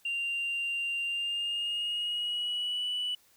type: tone with pitch glide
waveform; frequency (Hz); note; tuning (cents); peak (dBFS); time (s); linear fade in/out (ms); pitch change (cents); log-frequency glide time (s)
sine; 2780 to 2962; F7 to F#7; -9 to +1; -28; 0.05-3.15; 5; +110; 1.03-2.86
effects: tanh soft clip ceiling -27 dBFS + white hiss -64 dBFS RMS until 3.36 s